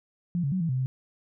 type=tone with pitch steps; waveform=sine; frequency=174.5 / 139.2 / 186.3 / 165.5 / 128.7 / 130.1 Hz; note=F3 / C#3 / F#3 / E3 / C3 / C3; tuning=-1 / +8 / +12 / +7 / -28 / -9 cents; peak=-24 dBFS; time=0.35-0.86 s; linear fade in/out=0 ms; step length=85 ms; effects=none